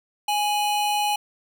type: tone pair together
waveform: square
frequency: 830.6 / 2962 Hz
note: G#5 / F#7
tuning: 0 / +1 cents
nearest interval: octave + minor seventh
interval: 2201 cents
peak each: -22 / -30 dBFS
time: 0.28-1.16 s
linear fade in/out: 5 ms
effects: none